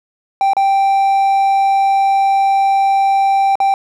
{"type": "tone with dropouts", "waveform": "triangle", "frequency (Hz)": 784, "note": "G5", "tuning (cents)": 0, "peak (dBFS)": -8, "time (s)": [0.41, 3.74], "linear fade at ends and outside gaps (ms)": 1, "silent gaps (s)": [[0.534, 0.567], [3.555, 3.602]], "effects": []}